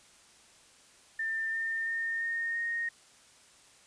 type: tone with pitch steps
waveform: sine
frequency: 1794 / 1809.6 / 1825.4 / 1841.2 / 1857.3 Hz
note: A6 / A6 / A#6 / A#6 / A#6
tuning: +33 / +48 / -37 / -22 / -7 cents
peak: -30 dBFS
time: 1.19-2.89 s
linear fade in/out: 5 ms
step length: 340 ms
effects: white hiss -59 dBFS RMS until 3.86 s + resampled to 22050 Hz